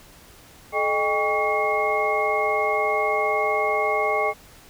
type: tone cluster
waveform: sine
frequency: 430.5 / 617 / 801 / 1125 / 2153 Hz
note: A4 / D#5 / G5 / C#6 / C7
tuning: -38 / -15 / +37 / +25 / +49 cents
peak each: -26 dBFS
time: 0.72-4.34 s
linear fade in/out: 50 ms
effects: pink hiss -49 dBFS RMS until 4.69 s